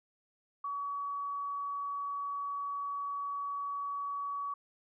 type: tone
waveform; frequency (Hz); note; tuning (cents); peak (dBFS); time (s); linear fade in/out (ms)
sine; 1133; C#6; +37; -34; 0.64-4.54; 5
effects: none